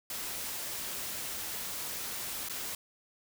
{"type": "noise with dropouts", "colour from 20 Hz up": "white", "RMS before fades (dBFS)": -38, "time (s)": [0.1, 2.75], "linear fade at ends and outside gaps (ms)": 2, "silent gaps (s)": [2.487, 2.496], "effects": []}